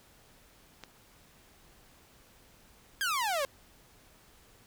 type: click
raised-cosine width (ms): 0.2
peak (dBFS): -26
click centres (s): 0.837
type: exponential sweep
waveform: sawtooth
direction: down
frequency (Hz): 1661.2 to 528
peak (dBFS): -25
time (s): 3.01-3.45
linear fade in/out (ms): 0
effects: pink hiss -60 dBFS RMS until 4.66 s